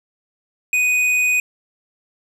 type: tone with hard clipping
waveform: sine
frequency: 2489 Hz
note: D#7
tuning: in tune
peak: -16 dBFS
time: 0.73-1.4 s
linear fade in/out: 2 ms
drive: 8 dB
effects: none